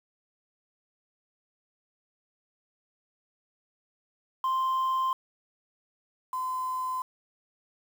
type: tone pair in turn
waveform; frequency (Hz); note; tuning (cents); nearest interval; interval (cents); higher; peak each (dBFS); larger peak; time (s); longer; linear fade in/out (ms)
sine; 1046 / 1024.5; C6 / C6; -1 / -37; unison; 36; first; -22 / -28; first; 4.44-5.13 / 6.33-7.02; neither; 2
effects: tanh soft clip ceiling -23 dBFS + 8-bit